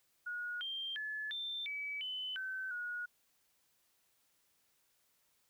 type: tone with pitch steps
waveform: sine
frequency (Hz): 1448 / 3171 / 1720 / 3566 / 2288 / 3024 / 1533 / 1450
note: F#6 / G7 / A6 / A7 / D7 / F#7 / G6 / F#6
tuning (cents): -38 / +19 / -40 / +22 / -46 / +37 / -39 / -35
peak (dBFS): -38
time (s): 0.26-3.06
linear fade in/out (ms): 10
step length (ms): 350
effects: white hiss -75 dBFS RMS until 5.49 s